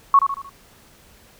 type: tone with echo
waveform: sine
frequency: 1107 Hz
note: C#6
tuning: 3 cents flat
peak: -8 dBFS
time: 0.14-0.19 s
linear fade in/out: 2 ms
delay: 76 ms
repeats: 4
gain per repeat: -7 dB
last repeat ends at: 0.494 s
effects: pink hiss -51 dBFS RMS until 1.39 s